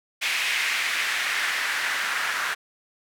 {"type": "noise with band-pass filter sweep", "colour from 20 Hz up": "white", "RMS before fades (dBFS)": -26, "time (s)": [0.21, 2.55], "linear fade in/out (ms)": 20, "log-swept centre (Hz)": [2300, 1500], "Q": 2.3, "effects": []}